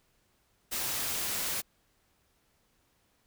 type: noise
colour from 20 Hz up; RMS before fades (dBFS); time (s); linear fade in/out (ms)
white; -33; 0.71-1.62; 20
effects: pink hiss -71 dBFS RMS until 3.26 s

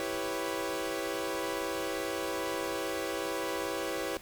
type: chord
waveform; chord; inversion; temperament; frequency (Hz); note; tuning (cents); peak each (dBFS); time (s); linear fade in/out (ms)
sawtooth; C# half-diminished seventh; first; equal; 329.6 / 392 / 493.9 / 554.4; E4 / G4 / B4 / C#5; 0 / 0 / 0 / 0; -34; 0-4.17; 0
effects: pink hiss -51 dBFS RMS until 4.21 s

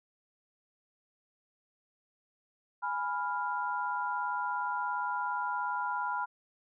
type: chord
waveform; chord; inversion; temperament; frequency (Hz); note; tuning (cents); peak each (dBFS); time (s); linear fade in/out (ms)
sine; F diminished; first; equal; 830.6 / 987.8 / 1396.9; Ab5 / Cb6 / F6; 0 / 0 / 0; -37 / -33 / -36; 2.82-6.26; 20
effects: none

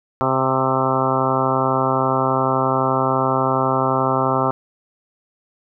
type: harmonic tone with a mistuned harmonic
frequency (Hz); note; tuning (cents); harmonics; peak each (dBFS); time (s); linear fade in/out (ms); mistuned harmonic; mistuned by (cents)
131.8; C3; +13; 1 / 2 / 3 / 4 / 5 / 6 / 7 / 8 / 9 / 10; -25 / -25 / -25 / -25 / -25 / -25 / -25 / -25 / -25 / -25; 0.21-4.51; 0; 7; -21
effects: none

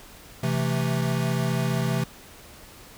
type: chord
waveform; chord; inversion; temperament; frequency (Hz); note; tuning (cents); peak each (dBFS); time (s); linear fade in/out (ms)
square; A minor; first; equal with one note detuned; 130.81 / 165.86 / 220; C3 / E3 / A3; 0 / +11 / 0; -26 / -28 / -31; 0.43-2.04; 5
effects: pink hiss -47 dBFS RMS until 2.97 s

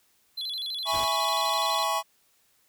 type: tone with vibrato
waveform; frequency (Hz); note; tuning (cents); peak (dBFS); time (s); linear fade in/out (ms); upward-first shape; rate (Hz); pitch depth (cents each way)
triangle; 3721; A#7; -4; -29; 0.37-1.85; 10; square; 12; 160
type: chord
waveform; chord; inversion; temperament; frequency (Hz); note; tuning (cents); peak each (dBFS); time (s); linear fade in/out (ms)
square; C# minor seventh; first; equal; 659.3 / 830.6 / 987.8 / 1108.7; E5 / G#5 / B5 / C#6; 0 / 0 / 0 / 0; -33 / -31 / -33 / -29; 0.85-2.03; 50
type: noise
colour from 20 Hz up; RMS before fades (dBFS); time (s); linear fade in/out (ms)
pink; -39; 0.92-1.06; 20
effects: white hiss -66 dBFS RMS until 2.68 s

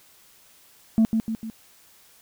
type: tone with echo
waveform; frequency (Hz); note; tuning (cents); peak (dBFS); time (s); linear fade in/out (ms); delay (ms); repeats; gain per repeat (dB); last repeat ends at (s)
sine; 222.7; A3; +21; -12; 0.98-1.05; 0; 150; 3; -6; 1.5
effects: tanh soft clip ceiling -13 dBFS + white hiss -55 dBFS RMS until 2.21 s

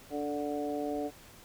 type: harmonic tone with a mistuned harmonic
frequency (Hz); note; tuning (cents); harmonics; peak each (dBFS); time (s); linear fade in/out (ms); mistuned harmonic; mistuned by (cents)
146.8; D3; 0; 2 / 3 / 4 / 5; -35 / -37 / -38 / -39; 0.1-1.11; 50; 2; -16
effects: pink hiss -54 dBFS RMS until 1.44 s

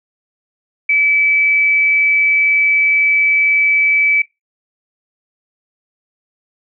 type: tone with amplitude modulation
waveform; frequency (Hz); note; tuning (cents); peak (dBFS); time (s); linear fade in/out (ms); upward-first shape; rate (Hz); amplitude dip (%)
sine; 2301; D7; -36; -9; 0.89-4.22; 5; sine; 171; 25
effects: noise-tail reverb RT60 0.2 s tail -20 dB re dry

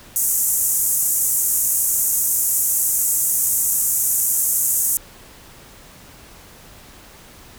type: band-pass noise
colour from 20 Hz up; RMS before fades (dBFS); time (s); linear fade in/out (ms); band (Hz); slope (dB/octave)
white; -19; 0.16-4.97; 0; 6600 to 15000; 48
effects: pink hiss -44 dBFS RMS until 7.58 s

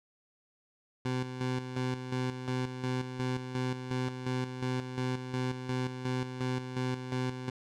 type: tone with tremolo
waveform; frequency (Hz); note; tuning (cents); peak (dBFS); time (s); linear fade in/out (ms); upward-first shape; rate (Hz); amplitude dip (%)
20% pulse; 127.5; C3; -44; -25; 1.05-7.5; 5; square; 2.8; 60
effects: low-pass 6000 Hz 12 dB/octave

